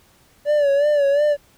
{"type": "tone with vibrato", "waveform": "triangle", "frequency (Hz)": 576, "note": "D5", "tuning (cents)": -34, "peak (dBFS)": -12, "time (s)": [0.45, 1.37], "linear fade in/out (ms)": 50, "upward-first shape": "sine", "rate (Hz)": 2.8, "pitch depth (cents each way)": 67, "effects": ["pink hiss -55 dBFS RMS until 1.57 s"]}